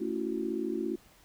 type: chord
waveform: sine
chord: F# minor seventh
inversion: first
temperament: just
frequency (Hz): 222 / 277.5 / 333 / 370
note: A3 / C#4 / E4 / F#4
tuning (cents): +16 / +2 / +18 / 0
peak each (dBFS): -37 / -37 / -34 / -35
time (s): 0-0.96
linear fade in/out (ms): 10
effects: pink hiss -60 dBFS RMS until 1.24 s